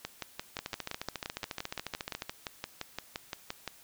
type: two click trains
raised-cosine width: 0.2 ms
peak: -18 / -18 dBFS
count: 24 / 22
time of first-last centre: 0.59-2.221 / 0.05-3.677 s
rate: 14.1 / 5.79 Hz
effects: white hiss -57 dBFS RMS until 3.83 s